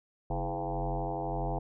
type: tone with frequency modulation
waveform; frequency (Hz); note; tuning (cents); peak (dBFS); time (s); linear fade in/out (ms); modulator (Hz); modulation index
sine; 415.3; G#4; 0; -30; 0.3-1.59; 5; 92.1; 4.8
effects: none